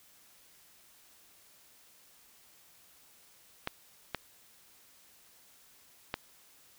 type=clicks; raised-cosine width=0.3 ms; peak=-16 dBFS; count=3; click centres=3.674 / 4.147 / 6.141 s; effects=white hiss -61 dBFS RMS until 6.78 s